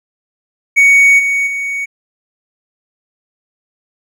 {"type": "tone with level steps", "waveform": "triangle", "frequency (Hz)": 2235, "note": "C#7", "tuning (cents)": 14, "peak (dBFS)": [-3, -10, -15], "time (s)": [0.76, 1.86], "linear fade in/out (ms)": 20, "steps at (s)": [1.18, 1.46], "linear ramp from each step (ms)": 20, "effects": []}